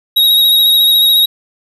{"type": "tone with vibrato", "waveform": "square", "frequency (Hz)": 3798, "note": "A#7", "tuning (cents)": 32, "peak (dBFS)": -7, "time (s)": [0.16, 1.26], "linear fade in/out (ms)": 10, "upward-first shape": "sine", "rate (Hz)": 14, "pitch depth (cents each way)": 23, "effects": []}